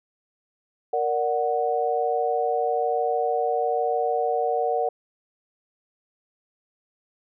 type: chord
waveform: sine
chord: Bb augmented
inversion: none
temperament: equal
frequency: 466.2 / 587.3 / 740 Hz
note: Bb4 / D5 / F#5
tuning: 0 / 0 / 0 cents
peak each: -25 / -28 / -24 dBFS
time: 0.93-4.89 s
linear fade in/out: 5 ms
effects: none